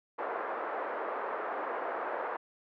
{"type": "band-pass noise", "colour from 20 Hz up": "pink", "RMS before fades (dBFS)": -36, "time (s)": [0.18, 2.37], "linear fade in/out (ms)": 10, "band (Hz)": [440, 1500], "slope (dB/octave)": 24, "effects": []}